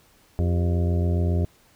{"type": "harmonic tone with a mistuned harmonic", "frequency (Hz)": 87.31, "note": "F2", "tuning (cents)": 0, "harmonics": [1, 2, 3, 4, 5, 6, 7, 8], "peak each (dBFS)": [-20, -28, -34, -34, -34, -42, -37, -43], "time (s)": [0.39, 1.45], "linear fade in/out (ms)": 0, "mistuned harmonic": 5, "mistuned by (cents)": -120, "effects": ["pink hiss -58 dBFS RMS until 1.75 s"]}